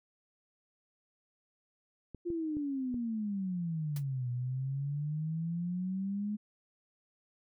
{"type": "clicks", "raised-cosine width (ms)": 3, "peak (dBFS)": -31, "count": 4, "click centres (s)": [2.147, 2.303, 2.569, 2.943]}
{"type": "exponential two-way sweep", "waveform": "sine", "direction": "down then up", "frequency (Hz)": [351.3, 121.5, 212.1], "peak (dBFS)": -32, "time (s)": [2.25, 6.37], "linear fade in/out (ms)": 20, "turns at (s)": 4.3}
{"type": "noise with exponential decay", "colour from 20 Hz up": "white", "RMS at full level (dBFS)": -40, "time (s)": [3.96, 4.04], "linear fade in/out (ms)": 5, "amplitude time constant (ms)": 16}
{"effects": []}